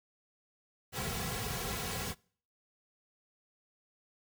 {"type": "noise with comb filter", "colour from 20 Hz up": "pink", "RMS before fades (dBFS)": -37, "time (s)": [0.92, 2.15], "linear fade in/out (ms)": 50, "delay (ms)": 3.3, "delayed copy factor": -1, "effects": ["noise-tail reverb RT60 0.5 s tail -25 dB re dry"]}